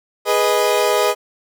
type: chord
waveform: 30% pulse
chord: G# minor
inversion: none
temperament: equal with one note detuned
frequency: 415.3 / 491.9 / 622.3 Hz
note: G#4 / B4 / D#5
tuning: 0 / -7 / 0 cents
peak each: -16 dBFS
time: 0.25-1.15 s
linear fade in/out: 50 ms
effects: none